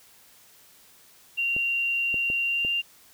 sine tone with pitch glide, 2765 to 2787 Hz, F7 to F7, -18 to -4 cents, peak -23 dBFS, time 1.37-2.82 s, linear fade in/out 20 ms, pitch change +14 cents, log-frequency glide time 2.45-2.69 s
clicks, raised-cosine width 2 ms, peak -24 dBFS, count 4, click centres 1.565 / 2.143 / 2.301 / 2.649 s
effects white hiss -55 dBFS RMS until 3.13 s

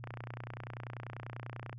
click train, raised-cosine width 0.5 ms, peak -28 dBFS, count 52, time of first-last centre 0.04-1.729 s, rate 30.2 Hz, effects added 119 Hz sine -44 dBFS peak until 1.78 s

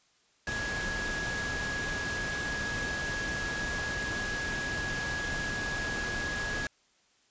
sine tone in noise, 1667 Hz, G#6, 6 cents sharp, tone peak -33 dBFS, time 0.47-6.67 s, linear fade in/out 2 ms, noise pink, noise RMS -36 dBFS, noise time 0.47-6.67 s, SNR 0 dB, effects white hiss -67 dBFS RMS until 7.3 s + resampled to 16000 Hz

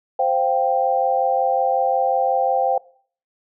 sine chord, C suspended fourth, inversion none, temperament equal, 523.3 / 698.5 / 784 Hz, C5 / F5 / G5, 0 / 0 / 0 cents, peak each -21 / -22 / -19 dBFS, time 0.19-2.78 s, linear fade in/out 5 ms, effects noise-tail reverb RT60 0.5 s tail -21 dB re dry

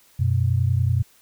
sine tone pair together, 92.73 / 123.3 Hz, F#2 / B2, +4 / -2 cents, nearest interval perfect fourth, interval 494 cents, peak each -20 dBFS, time 0.19-1.03 s, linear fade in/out 10 ms, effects white hiss -56 dBFS RMS until 1.21 s

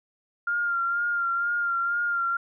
sine tone with vibrato, 1396.9 Hz, F6, in tune, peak -23 dBFS, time 0.47-2.37 s, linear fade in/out 5 ms, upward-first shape sine, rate 2.1 Hz, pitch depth 30 cents each way, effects none

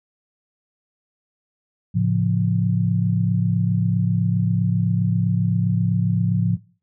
sine chord, A augmented, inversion none, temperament equal with one note detuned, 110 / 137.63 / 174.61 Hz, A2 / C#3 / E#3, 0 / -12 / 0 cents, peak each -20 / -24 / -20 dBFS, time 1.94-6.57 s, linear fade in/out 20 ms, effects noise-tail reverb RT60 0.4 s tail -21 dB re dry

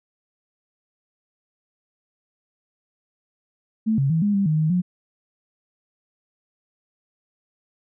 sine tone with pitch steps, 220 / 137.1 / 162 / 205.3 / 197.9 / 154.8 / 156.4 / 179.7 Hz, A3 / C#3 / E3 / G#3 / G3 / D#3 / D#3 / F3, 0 / -19 / -30 / -20 / +17 / -9 / +9 / +50 cents, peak -17 dBFS, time 3.86-4.82 s, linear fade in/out 20 ms, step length 120 ms, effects none

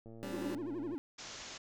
click train, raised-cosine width 2 ms, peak -39 dBFS, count 101, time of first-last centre 0.06-0.945 s, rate 113 Hz
25% pulse chord, G suspended fourth, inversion none, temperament equal with one note detuned, 196 / 261.6 / 287.3 Hz, G3 / C4 / D4, 0 / 0 / -38 cents, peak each -40 / -43 / -41 dBFS, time 0.23-0.55 s, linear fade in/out 0 ms
triangle tone with vibrato, 314.3 Hz, D#4, 18 cents sharp, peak -35 dBFS, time 0.33-0.98 s, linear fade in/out 0 ms, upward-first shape sine, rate 12 Hz, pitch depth 250 cents each way
white low-pass noise, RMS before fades -48 dBFS, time 1.18-1.58 s, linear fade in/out 10 ms, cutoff 7100 Hz, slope 96 dB/octave
effects none

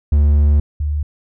triangle / sine tone pair in turn, 73.2 / 74.18 Hz, D2 / D2, -5 / +18 cents, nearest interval unison, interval 23 cents, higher second, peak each -7 / -16 dBFS, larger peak first, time 0.12-0.6 / 0.8-1.03 s, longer first, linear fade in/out 5 ms, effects none

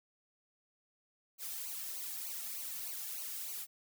blue noise with flanger, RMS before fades -42 dBFS, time 1.38-3.67 s, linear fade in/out 50 ms, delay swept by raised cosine 0.56 to 2.06 ms, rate 3.3 Hz, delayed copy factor -1, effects none

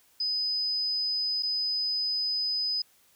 sine tone with dropouts, 5010 Hz, D#8, 11 cents sharp, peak -26 dBFS, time 0.2-2.82 s, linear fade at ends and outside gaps 5 ms, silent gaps 1.425-1.431 s, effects white hiss -63 dBFS RMS until 3.15 s

